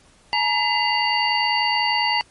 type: tone cluster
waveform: sine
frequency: 852 / 942 / 2023 / 2801 / 4575 Hz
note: G#5 / A#5 / B6 / F7 / D8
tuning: +44 / +18 / +41 / +4 / -46 cents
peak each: -24 dBFS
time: 0.33-2.21 s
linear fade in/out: 0 ms
effects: pink hiss -54 dBFS RMS until 2.3 s + MP3 48 kbps